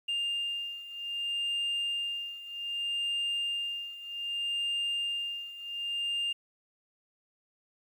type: beating tone pair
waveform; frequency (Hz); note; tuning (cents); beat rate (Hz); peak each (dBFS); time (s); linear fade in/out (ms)
sine; 2804 / 2804.64; F7 / F7; +6 / +7; 0.64; -31 / -34; 0.08-6.33; 10
effects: tanh soft clip ceiling -27 dBFS + 10-bit